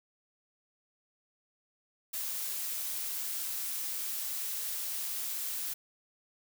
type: noise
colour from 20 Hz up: blue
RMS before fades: -36 dBFS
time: 2.13-5.74 s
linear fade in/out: 10 ms
effects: none